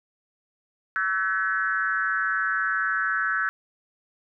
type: tone with frequency modulation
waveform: sine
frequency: 1515 Hz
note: F#6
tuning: 40 cents sharp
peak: -22 dBFS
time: 0.96-3.49 s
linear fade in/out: 0 ms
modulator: 192 Hz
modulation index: 1.2
effects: none